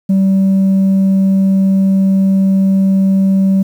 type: tone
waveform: sine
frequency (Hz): 192.7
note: G3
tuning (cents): -29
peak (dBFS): -5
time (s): 0.09-3.63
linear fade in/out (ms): 10
effects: tanh soft clip ceiling -7 dBFS + 7-bit